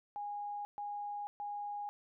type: tone bursts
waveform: sine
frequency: 822 Hz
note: G#5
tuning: 18 cents flat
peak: -38 dBFS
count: 3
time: 0.16-1.89 s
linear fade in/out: 0 ms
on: 490 ms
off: 130 ms
effects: none